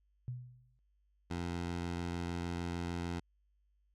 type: tone with exponential decay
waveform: sine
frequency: 124.1 Hz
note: B2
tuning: 9 cents sharp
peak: -35 dBFS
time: 0.28-0.79 s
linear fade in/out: 0 ms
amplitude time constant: 110 ms
type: tone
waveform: 15% pulse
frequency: 86.6 Hz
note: F2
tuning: 14 cents flat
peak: -30 dBFS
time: 1.3-3.2 s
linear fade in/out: 10 ms
effects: added 50 Hz sine -70 dBFS peak until 3.94 s + low-pass 7000 Hz 12 dB/octave